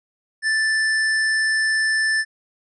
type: tone with hard clipping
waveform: sine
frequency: 1761 Hz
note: A6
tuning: 1 cent sharp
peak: -19 dBFS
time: 0.42-2.25 s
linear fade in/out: 50 ms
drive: 14 dB
effects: resampled to 24000 Hz